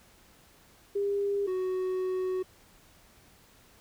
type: tone pair in turn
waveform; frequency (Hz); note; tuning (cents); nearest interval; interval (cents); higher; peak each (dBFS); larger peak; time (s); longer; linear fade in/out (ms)
sine / triangle; 402.1 / 371.3; G4 / F#4; +44 / +6; minor second; 138; first; -26; neither; 0.95-1.47 / 1.47-2.43; second; 10
effects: pink hiss -59 dBFS RMS until 3.8 s